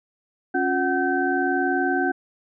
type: tone cluster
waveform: sine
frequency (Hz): 276.3 / 357.1 / 746 / 1543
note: C#4 / F4 / F#5 / G6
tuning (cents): -6 / +39 / +14 / -28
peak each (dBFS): -25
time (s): 0.54-2.12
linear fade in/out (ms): 10
effects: none